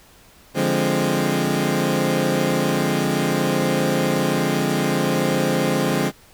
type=chord; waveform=20% pulse; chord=D half-diminished seventh; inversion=none; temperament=equal; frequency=146.83 / 174.61 / 207.7 / 261.6 Hz; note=D3 / F3 / Ab3 / C4; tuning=0 / 0 / 0 / 0 cents; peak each=-19 dBFS; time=0.54-6.12 s; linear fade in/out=50 ms; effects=pink hiss -50 dBFS RMS until 6.33 s